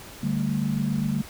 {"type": "chord", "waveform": "sine", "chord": "D suspended fourth", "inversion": "none", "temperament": "equal with one note detuned", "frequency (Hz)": [146.83, 196, 223.7], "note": ["D3", "G3", "A3"], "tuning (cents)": [0, 0, 29], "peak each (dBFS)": -27, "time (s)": [0.23, 1.22], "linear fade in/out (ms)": 5, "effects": ["pink hiss -43 dBFS RMS until 1.29 s"]}